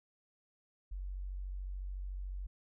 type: tone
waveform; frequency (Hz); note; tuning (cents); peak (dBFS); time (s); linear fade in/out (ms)
sine; 46.92; F#1; +25; -38; 0.91-2.47; 10
effects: none